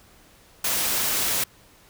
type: noise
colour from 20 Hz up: white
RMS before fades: -24 dBFS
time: 0.64-1.44 s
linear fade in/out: 5 ms
effects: pink hiss -54 dBFS RMS until 1.89 s